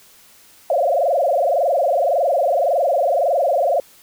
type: tone with frequency modulation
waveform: sine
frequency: 622.3 Hz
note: D#5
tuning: in tune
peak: -14 dBFS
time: 0.7-3.8 s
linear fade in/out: 2 ms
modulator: 21.8 Hz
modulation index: 4.2
effects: white hiss -49 dBFS RMS until 4.02 s

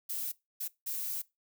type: noise bursts at uneven times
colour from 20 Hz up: violet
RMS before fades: -36 dBFS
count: 3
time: 0.09-0.32 / 0.6-0.68 / 0.86-1.22 s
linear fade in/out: 10 ms
effects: noise-tail reverb RT60 0.2 s tail -20 dB re dry

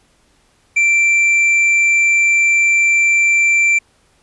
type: tone with hard clipping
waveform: sine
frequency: 2349 Hz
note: D7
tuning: in tune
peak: -11 dBFS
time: 0.76-3.79 s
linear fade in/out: 10 ms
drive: 4 dB
effects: pink hiss -56 dBFS RMS until 4.22 s + resampled to 24000 Hz

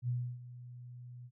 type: tone with ADSR envelope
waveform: sine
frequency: 122.8 Hz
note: B2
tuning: 9 cents flat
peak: -30 dBFS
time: 0.02-1.31 s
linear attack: 64 ms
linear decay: 300 ms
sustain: -16 dB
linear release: 56 ms
effects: none

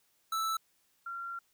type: tone pair in turn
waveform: square / sine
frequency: 1318.5 / 1376.1 Hz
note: E6 / F6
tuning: 0 / -26 cents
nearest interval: minor second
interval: 74 cents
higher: second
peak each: -31 / -37 dBFS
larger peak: first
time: 0.32-0.57 / 1.06-1.39 s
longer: second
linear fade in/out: 5 ms
effects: white hiss -72 dBFS RMS until 1.53 s

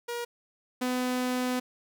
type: tone pair in turn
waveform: sawtooth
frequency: 476 / 251.4 Hz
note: A#4 / B3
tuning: +36 / +31 cents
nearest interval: major seventh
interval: 1105 cents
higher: first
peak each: -28 / -23 dBFS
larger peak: second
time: 0.08-0.25 / 0.81-1.6 s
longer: second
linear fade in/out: 10 ms
effects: none

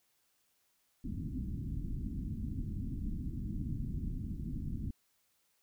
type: low-pass noise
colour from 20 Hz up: pink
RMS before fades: -38 dBFS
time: 1.04-4.91 s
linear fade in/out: 5 ms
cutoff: 290 Hz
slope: 48 dB/octave
effects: white hiss -75 dBFS RMS until 5.62 s

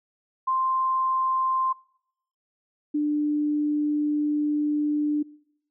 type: tone pair in turn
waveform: sine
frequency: 1046.5 / 297.2 Hz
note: C6 / D4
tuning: 0 / +21 cents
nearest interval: octave + minor seventh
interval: 2179 cents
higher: first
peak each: -21 dBFS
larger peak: neither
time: 0.47-1.73 / 2.94-5.23 s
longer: second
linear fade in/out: 10 ms
effects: noise-tail reverb RT60 0.7 s tail -23 dB re dry

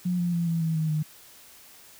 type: tone with pitch steps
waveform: sine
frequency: 179.1 / 174.61 / 170.22 / 165.95 / 161.79 / 157.73 / 153.77 Hz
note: F3 / F3 / F3 / E3 / E3 / D#3 / D#3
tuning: +44 / 0 / -44 / +12 / -32 / +24 / -20 cents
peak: -23 dBFS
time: 0.05-1.03 s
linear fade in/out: 10 ms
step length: 140 ms
effects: white hiss -51 dBFS RMS until 1.99 s

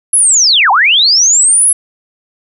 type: linear two-way sweep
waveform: sine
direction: down then up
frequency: 11000 to 739 to 11000 Hz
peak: -5 dBFS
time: 0.13-1.73 s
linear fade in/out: 5 ms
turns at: 0.71 s
effects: none

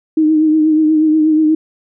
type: tone with vibrato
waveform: sine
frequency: 311.1 Hz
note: D#4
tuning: in tune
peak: -8 dBFS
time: 0.17-1.55 s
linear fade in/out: 5 ms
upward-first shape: triangle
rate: 8.3 Hz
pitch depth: 42 cents each way
effects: none

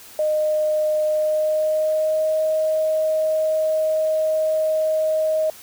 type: tone with pitch glide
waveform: sine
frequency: 614 to 626.9 Hz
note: D#5 to D#5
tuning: -23 to +13 cents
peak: -17 dBFS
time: 0.19-5.5 s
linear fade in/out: 2 ms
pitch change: +36 cents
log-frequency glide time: 1.08-2.38 s
effects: white hiss -43 dBFS RMS until 5.62 s

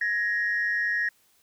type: tone pair together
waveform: sine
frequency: 1673.1 / 1878 Hz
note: G#6 / A#6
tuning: +12 / +12 cents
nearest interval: major second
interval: 200 cents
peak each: -27 / -24 dBFS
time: 0.01-1.09 s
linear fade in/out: 5 ms
effects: tanh soft clip ceiling -18 dBFS + white hiss -64 dBFS RMS until 1.42 s

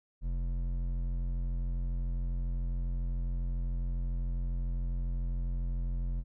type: tone with hard clipping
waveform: sine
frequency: 43.65 Hz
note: F1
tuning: in tune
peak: -32 dBFS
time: 0.21-6.24 s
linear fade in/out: 50 ms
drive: 9 dB
effects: none

